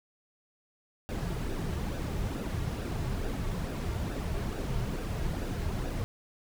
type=noise with flanger; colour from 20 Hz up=brown; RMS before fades=-33 dBFS; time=1.09-6.04 s; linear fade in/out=0 ms; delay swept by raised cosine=0.93 to 4.03 ms; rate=2.3 Hz; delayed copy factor=-0.5; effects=none